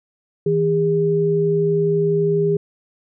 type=tone pair together; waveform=sine; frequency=160.88 / 405.4 Hz; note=E3 / G#4; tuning=-42 / -42 cents; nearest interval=octave + major third; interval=1600 cents; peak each=-20 / -16 dBFS; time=0.46-2.57 s; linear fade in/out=5 ms; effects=none